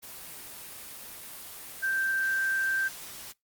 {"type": "tone in noise", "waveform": "sine", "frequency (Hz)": 1568, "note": "G6", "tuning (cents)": 0, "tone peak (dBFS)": -25, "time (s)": [1.82, 2.89], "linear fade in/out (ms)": 20, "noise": "white", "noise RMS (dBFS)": -43, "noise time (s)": [0.02, 3.33], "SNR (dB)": 15, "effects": ["noise-tail reverb RT60 0.2 s tail -25 dB re dry", "Opus 24 kbps"]}